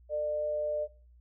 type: tone pair together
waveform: sine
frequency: 449 / 599.3 Hz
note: A4 / D5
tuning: +35 / +35 cents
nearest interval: perfect fourth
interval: 500 cents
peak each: -40 / -29 dBFS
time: 0.09-0.88 s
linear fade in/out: 50 ms
effects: noise-tail reverb RT60 0.4 s tail -17 dB re dry + added 60 Hz sine -55 dBFS peak until 1.2 s